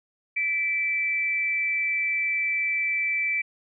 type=tone pair together; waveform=sine; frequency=1976.1 / 2327 Hz; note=B6 / D7; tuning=0 / -17 cents; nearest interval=minor third; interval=283 cents; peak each=-33 / -23 dBFS; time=0.36-3.42 s; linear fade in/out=10 ms; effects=none